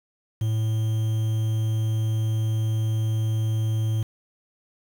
triangle tone with quantisation, 110 Hz, A2, in tune, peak -19 dBFS, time 0.41-4.03 s, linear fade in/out 5 ms, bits 7, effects none

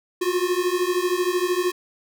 square beating tone pair, 353.4 / 366.4 Hz, F4 / F#4, +21 / -17 cents, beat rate 13 Hz, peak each -24 dBFS, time 0.21-1.72 s, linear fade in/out 10 ms, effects none

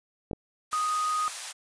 clicks, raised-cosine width 2 ms, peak -20 dBFS, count 2, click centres 0.312 / 0.332 s
white high-pass noise, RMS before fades -36 dBFS, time 0.71-1.53 s, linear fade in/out 20 ms, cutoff 680 Hz, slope 24 dB/octave
sine tone, 1244.5 Hz, D#6, in tune, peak -25 dBFS, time 0.73-1.28 s, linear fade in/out 0 ms
effects resampled to 22050 Hz

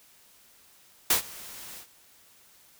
white noise with ADSR envelope, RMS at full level -20 dBFS, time 1.1-1.87 s, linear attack 6 ms, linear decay 110 ms, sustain -23 dB, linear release 88 ms, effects white hiss -58 dBFS RMS until 2.79 s

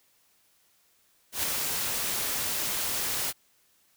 white noise with ADSR envelope, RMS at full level -27 dBFS, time 1.32-3.33 s, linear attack 110 ms, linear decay 13 ms, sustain -3 dB, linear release 35 ms, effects white hiss -66 dBFS RMS until 3.96 s

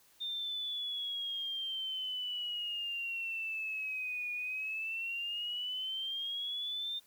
sine exponential two-way sweep, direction down then up, 3625 to 2444 to 3625 Hz, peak -35 dBFS, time 0.2-7 s, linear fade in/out 20 ms, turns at 4.32 s, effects white hiss -65 dBFS RMS until 7.06 s

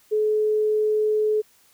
sine tone, 428 Hz, A4, 48 cents flat, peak -18 dBFS, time 0.11-1.42 s, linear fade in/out 20 ms, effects white hiss -58 dBFS RMS until 1.73 s

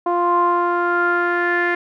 sawtooth tone with low-pass filter sweep, 349.2 Hz, F4, in tune, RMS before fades -18 dBFS, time 0.06-1.75 s, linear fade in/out 5 ms, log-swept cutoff 910 to 1900 Hz, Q 7, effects none

